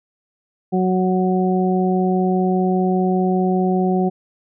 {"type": "harmonic tone", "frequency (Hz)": 185, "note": "F#3", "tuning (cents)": 0, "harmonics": [1, 2, 3, 4], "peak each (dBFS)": [-17, -20, -30, -23], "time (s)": [0.72, 4.1], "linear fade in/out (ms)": 20, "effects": []}